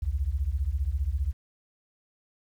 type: beating tone pair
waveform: sine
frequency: 61.74 / 76.74 Hz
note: B1 / D#2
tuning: 0 / -23 cents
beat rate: 15 Hz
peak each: -28 dBFS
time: 0.02-1.33 s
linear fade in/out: 10 ms
effects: 10-bit